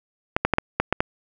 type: clicks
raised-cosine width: 0.5 ms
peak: -3 dBFS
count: 7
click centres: 0.365 / 0.45 / 0.537 / 0.584 / 0.8 / 0.926 / 1.005 s
effects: none